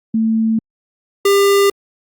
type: tone pair in turn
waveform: sine / square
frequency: 222.8 / 399.2 Hz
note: A3 / G4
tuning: +22 / +32 cents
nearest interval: minor seventh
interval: 1010 cents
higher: second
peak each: -12 / -10 dBFS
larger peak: second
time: 0.14-0.59 / 1.25-1.7 s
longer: neither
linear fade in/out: 5 ms
effects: Opus 48 kbps

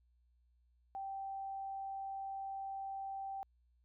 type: tone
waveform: sine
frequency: 780 Hz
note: G5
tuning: 9 cents flat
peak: -40 dBFS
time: 0.95-3.43 s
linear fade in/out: 0 ms
effects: added 60 Hz sine -69 dBFS peak until 3.84 s

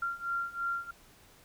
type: beating tone pair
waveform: sine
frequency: 1381 / 1384 Hz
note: F6 / F6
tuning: -20 / -16 cents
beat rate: 3 Hz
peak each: -36 / -34 dBFS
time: 0.02-0.91 s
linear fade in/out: 5 ms
effects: pink hiss -59 dBFS RMS until 1.44 s

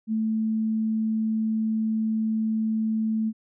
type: tone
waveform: sine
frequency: 220 Hz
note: A3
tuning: in tune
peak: -22 dBFS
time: 0.07-3.33 s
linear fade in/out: 50 ms
effects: none

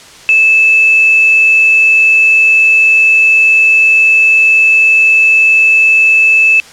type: tone with quantisation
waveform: sine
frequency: 2622 Hz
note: E7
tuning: 10 cents flat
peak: -4 dBFS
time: 0.29-6.6 s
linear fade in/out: 0 ms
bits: 4
effects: white hiss -35 dBFS RMS until 6.72 s + low-pass 7000 Hz 12 dB/octave

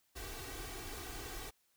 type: noise with comb filter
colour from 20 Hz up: pink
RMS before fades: -45 dBFS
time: 0.15-1.51 s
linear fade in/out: 20 ms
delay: 2.6 ms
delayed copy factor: +0.9
effects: white hiss -75 dBFS RMS until 1.76 s

